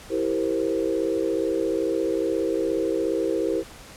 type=chord; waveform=sine; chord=C dominant seventh; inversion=first; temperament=equal; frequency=329.6 / 392 / 466.2 / 523.3 Hz; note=E4 / G4 / Bb4 / C5; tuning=0 / 0 / 0 / 0 cents; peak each=-26 / -27 / -27 / -29 dBFS; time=0.09-3.64 s; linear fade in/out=50 ms; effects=pink hiss -44 dBFS RMS until 3.96 s + low-pass 11000 Hz 12 dB/octave